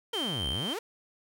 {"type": "tone with tremolo", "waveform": "triangle", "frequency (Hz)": 3136, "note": "G7", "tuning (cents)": 0, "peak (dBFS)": -29, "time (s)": [0.13, 0.74], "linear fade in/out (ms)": 10, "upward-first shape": "sine", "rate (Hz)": 3.5, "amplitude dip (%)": 25}
{"type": "exponential two-way sweep", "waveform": "sawtooth", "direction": "down then up", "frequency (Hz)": [492.6, 59, 492.6], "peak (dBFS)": -29, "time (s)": [0.13, 0.79], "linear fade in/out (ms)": 5, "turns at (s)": 0.49}
{"effects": []}